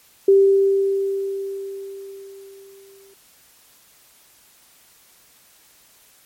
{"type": "tone with exponential decay", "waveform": "sine", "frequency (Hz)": 392, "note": "G4", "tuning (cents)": 0, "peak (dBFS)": -8, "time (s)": [0.28, 3.14], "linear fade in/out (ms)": 5, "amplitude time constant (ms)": 620, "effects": ["white hiss -53 dBFS RMS until 6.25 s", "MP3 64 kbps"]}